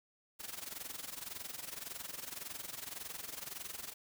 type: noise with amplitude modulation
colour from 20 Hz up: white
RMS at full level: -42 dBFS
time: 0.39-3.94 s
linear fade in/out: 20 ms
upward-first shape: sine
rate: 21.8 Hz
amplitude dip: 80%
effects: none